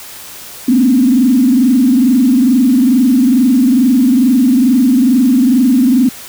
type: tone with frequency modulation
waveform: sine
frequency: 253.6 Hz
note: B3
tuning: 46 cents sharp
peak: -6 dBFS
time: 0.68-6.09 s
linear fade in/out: 5 ms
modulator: 22.3 Hz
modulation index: 1.1
effects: white hiss -31 dBFS RMS until 6.28 s